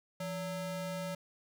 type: ring-modulated tone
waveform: square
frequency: 370 Hz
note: F#4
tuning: in tune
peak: -34 dBFS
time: 0.2-1.15 s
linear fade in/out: 5 ms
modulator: 199 Hz
effects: none

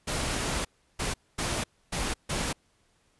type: noise bursts at uneven times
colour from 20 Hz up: pink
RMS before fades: -30 dBFS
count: 5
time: 0.07-0.65 / 0.99-1.14 / 1.38-1.64 / 1.92-2.14 / 2.29-2.53 s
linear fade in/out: 10 ms
effects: pink hiss -68 dBFS RMS until 3.19 s + resampled to 24000 Hz

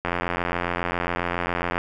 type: click train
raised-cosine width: 0.5 ms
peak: -9 dBFS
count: 152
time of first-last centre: 0.05-1.78 s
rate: 87.3 Hz
effects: none

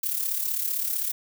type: noise with amplitude modulation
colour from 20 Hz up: violet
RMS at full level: -25 dBFS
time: 0.03-1.12 s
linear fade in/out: 5 ms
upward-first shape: sine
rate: 35.6 Hz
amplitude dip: 60%
effects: none

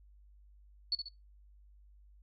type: tone with echo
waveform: sine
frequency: 4435 Hz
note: C#8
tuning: in tune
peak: -28 dBFS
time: 0.92-0.95 s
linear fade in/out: 2 ms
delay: 68 ms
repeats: 2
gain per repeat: -7 dB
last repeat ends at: 1.086 s
effects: noise-tail reverb RT60 0.2 s tail -19 dB re dry + added 50 Hz sine -57 dBFS peak until 2.22 s

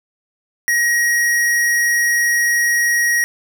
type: tone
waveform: square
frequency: 1893 Hz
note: A#6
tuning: 26 cents sharp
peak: -14 dBFS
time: 0.68-3.24 s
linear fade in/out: 0 ms
effects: none

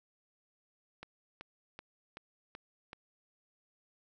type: click train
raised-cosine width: 0.3 ms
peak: -29 dBFS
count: 6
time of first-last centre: 1.03-2.931 s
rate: 2.63 Hz
effects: none

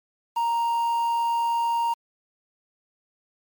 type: tone with quantisation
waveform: triangle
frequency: 932.3 Hz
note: A#5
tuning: in tune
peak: -19 dBFS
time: 0.36-1.94 s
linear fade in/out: 10 ms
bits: 7
effects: MP3 96 kbps

